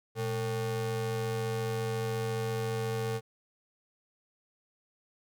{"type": "ring-modulated tone", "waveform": "square", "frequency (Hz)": 166.1, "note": "E3", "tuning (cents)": 13, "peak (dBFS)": -28, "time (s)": [0.15, 3.21], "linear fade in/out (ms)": 50, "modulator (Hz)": 285, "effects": []}